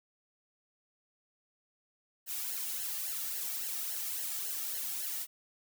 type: noise with flanger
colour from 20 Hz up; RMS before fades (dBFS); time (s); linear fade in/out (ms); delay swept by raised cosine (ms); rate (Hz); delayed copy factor
blue; -37; 2.26-5.27; 50; 0.82 to 2.02; 3.6; -0.85
effects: none